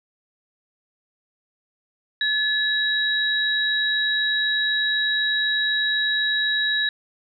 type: tone pair together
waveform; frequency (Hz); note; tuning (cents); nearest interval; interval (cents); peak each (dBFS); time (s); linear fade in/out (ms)
sine; 1716 / 3852; A6 / B7; -44 / -44; octave + major second; 1400; -22; 2.21-6.89; 2
effects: none